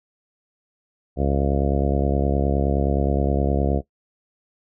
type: harmonic tone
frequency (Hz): 69.6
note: C#2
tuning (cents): +8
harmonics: 1 / 2 / 3 / 4 / 5 / 6 / 7 / 8 / 9 / 10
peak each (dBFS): -22 / -25 / -27 / -28 / -29 / -30 / -30 / -31 / -32 / -32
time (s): 1.16-3.82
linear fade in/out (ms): 50
effects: noise-tail reverb RT60 0.1 s tail -17 dB re dry